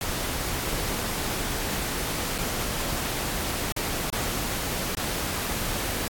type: noise with dropouts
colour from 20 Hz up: pink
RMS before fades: -29 dBFS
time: 0.01-6.08 s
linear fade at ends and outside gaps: 1 ms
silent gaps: 2.381-2.385 / 3.722-3.764 / 4.101-4.127 / 4.95-4.97 s
effects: AAC 64 kbps